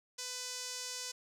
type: tone with band-pass filter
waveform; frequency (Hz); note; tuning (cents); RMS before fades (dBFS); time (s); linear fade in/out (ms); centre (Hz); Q
sawtooth; 500; B4; +21; -42; 0.18-1.12; 10; 6100; 2.1
effects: none